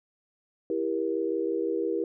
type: chord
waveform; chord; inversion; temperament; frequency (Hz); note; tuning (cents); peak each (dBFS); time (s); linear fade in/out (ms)
sine; E diminished; none; just; 329.6 / 395.6 / 474.7; E4 / G4 / Bb4; 0 / +16 / +31; -30; 0.7-2.04; 2
effects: none